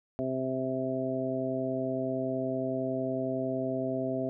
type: harmonic tone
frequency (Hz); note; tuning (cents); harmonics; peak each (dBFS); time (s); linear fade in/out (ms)
130.81; C3; 0; 1 / 2 / 3 / 4 / 5; -39 / -33 / -36 / -39 / -33; 0.19-4.29; 0
effects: none